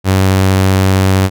sawtooth tone, 95.3 Hz, G2, 48 cents flat, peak -4 dBFS, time 0.04-1.3 s, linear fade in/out 50 ms, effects none

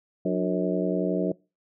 harmonic tone with a mistuned harmonic, 91.1 Hz, F#2, 26 cents flat, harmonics 2 / 3 / 4 / 5 / 6 / 7, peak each -27 / -29 / -30 / -31 / -32 / -32 dBFS, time 0.25-1.32 s, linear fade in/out 5 ms, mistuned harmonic 3, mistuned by +130 cents, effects noise-tail reverb RT60 0.3 s tail -24 dB re dry

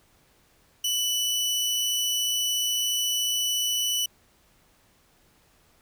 sawtooth tone pair together, 2981 / 5680 Hz, F#7 / F8, +12 / +28 cents, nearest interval major seventh, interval 1116 cents, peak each -21 / -31 dBFS, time 0.84-4.06 s, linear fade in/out 5 ms, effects pink hiss -62 dBFS RMS until 5.81 s

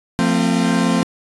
40% pulse chord, F major, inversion none, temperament equal with one note detuned, 174.61 / 224.8 / 261.6 Hz, F3 / A3 / C4, 0 / +37 / 0 cents, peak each -18 dBFS, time 0.19-1.03 s, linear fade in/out 0 ms, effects resampled to 24000 Hz

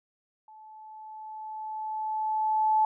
sine tone with level ramp, 867 Hz, A5, 26 cents flat, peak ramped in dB -48 to -19 dBFS, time 0.48-2.85 s, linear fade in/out 2 ms, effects none

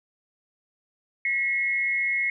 sine tone pair together, 1933.7 / 2169 Hz, B6 / C#7, -37 / -38 cents, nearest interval major second, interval 199 cents, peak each -29 / -23 dBFS, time 1.25-2.3 s, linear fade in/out 2 ms, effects none

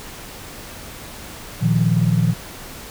sine chord, Bb suspended fourth, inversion none, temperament equal, 116.54 / 155.56 / 174.61 Hz, Bb2 / Eb3 / F3, 0 / 0 / 0 cents, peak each -18 dBFS, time 1.61-2.34 s, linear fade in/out 20 ms, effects tanh soft clip ceiling -5 dBFS + pink hiss -36 dBFS RMS until 2.9 s

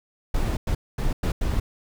brown noise bursts at uneven times, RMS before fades -23 dBFS, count 5, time 0.34-0.57 / 0.67-0.75 / 0.98-1.13 / 1.23-1.32 / 1.41-1.6 s, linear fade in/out 5 ms, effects none

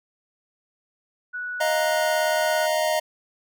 sine tone with pitch glide, 1473 to 1464.5 Hz, F#6 to F#6, -8 to -18 cents, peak -28 dBFS, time 1.33-2.67 s, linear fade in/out 20 ms, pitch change -10 cents, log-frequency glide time 1.78-2.01 s
square chord, Eb suspended second, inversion none, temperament just, 622.3 / 700 / 933.4 Hz, Eb5 / F5 / Bb5, 0 / +4 / +2 cents, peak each -23 / -28 / -29 dBFS, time 1.6-3 s, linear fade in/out 10 ms
effects none

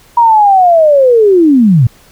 sine linear sweep, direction down, 959 to 107.8 Hz, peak -3 dBFS, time 0.17-1.87 s, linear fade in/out 5 ms, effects pink hiss -43 dBFS RMS until 2.11 s

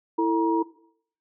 sine tone cluster, 330.7 / 447.3 / 950 Hz, E4 / A4 / A#5, +6 / +28 / +33 cents, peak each -22 / -28 / -24 dBFS, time 0.18-0.63 s, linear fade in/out 10 ms, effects noise-tail reverb RT60 0.6 s tail -18 dB re dry

